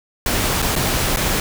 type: noise with dropouts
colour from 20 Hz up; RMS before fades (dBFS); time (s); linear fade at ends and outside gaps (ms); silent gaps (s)
pink; -19; 0.26-1.4; 2; 0.62-0.624 / 0.755-0.761 / 1.162-1.17
effects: none